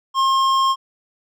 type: tone with hard clipping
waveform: sine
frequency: 1069 Hz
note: C6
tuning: 37 cents sharp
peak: -16 dBFS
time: 0.14-0.76 s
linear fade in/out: 50 ms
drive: 11 dB
effects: none